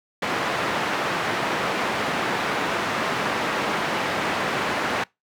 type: band-pass noise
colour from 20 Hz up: white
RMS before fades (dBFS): -25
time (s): 0.22-5.04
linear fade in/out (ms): 5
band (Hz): 150 to 1700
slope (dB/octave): 12
effects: noise-tail reverb RT60 0.2 s tail -24 dB re dry